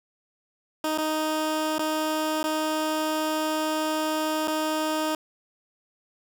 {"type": "tone with dropouts", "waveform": "15% pulse", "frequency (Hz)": 311.1, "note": "D#4", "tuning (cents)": 0, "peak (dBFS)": -18, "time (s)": [0.84, 5.15], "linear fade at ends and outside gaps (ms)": 2, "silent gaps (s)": [[0.977, 0.984], [1.783, 1.792], [2.43, 2.44], [4.475, 4.48]], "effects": []}